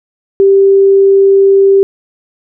sine tone, 392 Hz, G4, in tune, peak -3 dBFS, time 0.4-1.83 s, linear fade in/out 0 ms, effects none

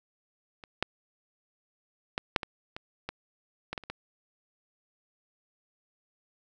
clicks, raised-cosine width 0.3 ms, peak -29 / -10 / -13 / -6 / -18 / -22 / -18 / -18 / -18 / -30 / -20 dBFS, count 11, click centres 0.638 / 0.826 / 2.179 / 2.362 / 2.432 / 2.765 / 3.09 / 3.73 / 3.778 / 3.837 / 3.9 s, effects none

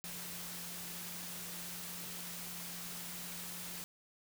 sine tone in noise, 175.2 Hz, F3, 6 cents sharp, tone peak -52 dBFS, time 0.04-3.84 s, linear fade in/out 0 ms, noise white, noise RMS -45 dBFS, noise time 0.04-3.84 s, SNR -10 dB, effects none

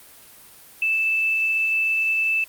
sine tone, 2637 Hz, E7, in tune, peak -18 dBFS, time 0.82-2.44 s, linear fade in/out 2 ms, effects white hiss -47 dBFS RMS until 2.48 s + Opus 32 kbps

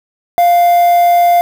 triangle tone with quantisation, 698.5 Hz, F5, in tune, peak -4 dBFS, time 0.38-1.41 s, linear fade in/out 0 ms, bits 4, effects none

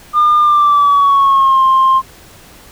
sine tone with pitch glide, 1207 to 1056.8 Hz, D6 to C6, +47 to +17 cents, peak -5 dBFS, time 0.13-2.02 s, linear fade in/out 50 ms, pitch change -230 cents, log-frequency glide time 0.39-1.63 s, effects tanh soft clip ceiling -4 dBFS + pink hiss -40 dBFS RMS until 2.71 s

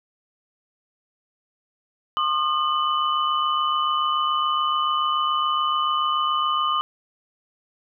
sine tone cluster, 1071 / 1218 / 2991 Hz, C6 / D#6 / F#7, +40 / -37 / +18 cents, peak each -26 / -21 / -28 dBFS, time 2.17-6.81 s, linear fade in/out 0 ms, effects none

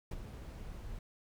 brown noise with ADSR envelope, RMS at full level -36 dBFS, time 0.11-0.99 s, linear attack 6 ms, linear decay 31 ms, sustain -9 dB, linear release 3 ms, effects none

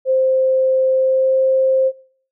sine tone with pitch glide, 523.3 to 526.9 Hz, C5 to C5, 0 to +12 cents, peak -12 dBFS, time 0.05-1.92 s, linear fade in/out 50 ms, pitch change +12 cents, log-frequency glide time 0.92-1.38 s, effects noise-tail reverb RT60 0.6 s tail -23 dB re dry

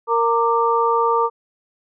sine tone cluster, 463.9 / 920 / 1180 Hz, A#4 / A#5 / D6, -8 / -23 / +8 cents, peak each -19 dBFS, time 0.07-1.3 s, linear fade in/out 50 ms, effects none

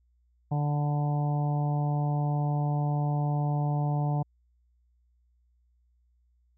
harmonic tone with a mistuned harmonic, 146.83 Hz, D3, in tune, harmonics 1 / 2 / 3 / 4 / 5 / 6 / 7, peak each -25 / -38 / -44 / -41 / -36 / -40 / -49 dBFS, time 0.51-4.23 s, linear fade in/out 10 ms, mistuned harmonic 7, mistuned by -39 cents, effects added 60 Hz sine -64 dBFS peak until 6.57 s

